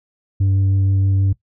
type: tone with vibrato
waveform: sine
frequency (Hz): 97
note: G2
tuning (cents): -18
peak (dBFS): -10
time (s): 0.4-1.33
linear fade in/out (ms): 10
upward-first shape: sine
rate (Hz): 6.3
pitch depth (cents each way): 8
effects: noise-tail reverb RT60 0.1 s tail -18 dB re dry + tanh soft clip ceiling -12 dBFS